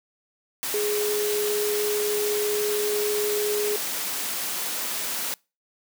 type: tone in noise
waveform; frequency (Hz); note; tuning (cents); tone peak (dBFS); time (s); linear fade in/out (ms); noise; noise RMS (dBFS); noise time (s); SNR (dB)
sine; 417.8; G#4; +10; -23; 0.74-3.76; 0; white; -29; 0.63-5.34; +3
effects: noise-tail reverb RT60 0.3 s tail -26 dB re dry + high-pass 200 Hz 12 dB/octave